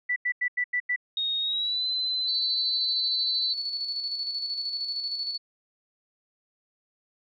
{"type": "tone bursts", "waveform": "sine", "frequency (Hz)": 1972, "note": "B6", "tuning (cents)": -3, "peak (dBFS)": -23, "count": 6, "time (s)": [0.09, 0.962], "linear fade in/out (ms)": 10, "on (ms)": 72, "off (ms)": 88}
{"type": "tone with pitch glide", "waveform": "sine", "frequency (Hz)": [3729, 4043], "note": ["A#7", "B7"], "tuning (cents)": [0, 40], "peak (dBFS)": -25, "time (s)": [1.17, 3.53], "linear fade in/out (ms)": 2, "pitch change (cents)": 140, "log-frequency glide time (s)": [1.4, 1.86]}
{"type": "tone with tremolo", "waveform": "sine", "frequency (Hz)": 4435, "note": "C#8", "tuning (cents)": 0, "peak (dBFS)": -27, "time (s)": [2.27, 5.38], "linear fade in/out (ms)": 20, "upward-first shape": "square", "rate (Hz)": 13, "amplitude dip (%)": 40}
{"effects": []}